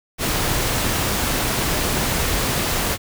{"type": "noise", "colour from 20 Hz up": "pink", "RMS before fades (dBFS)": -21, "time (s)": [0.18, 2.98], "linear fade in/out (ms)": 50, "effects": []}